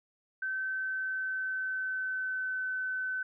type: tone with pitch glide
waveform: sine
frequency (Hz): 1538 to 1517.7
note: G6 to F#6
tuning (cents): -33 to +44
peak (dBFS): -31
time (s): 0.42-3.23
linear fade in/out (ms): 5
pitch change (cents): -23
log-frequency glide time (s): 0.62-2.67
effects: none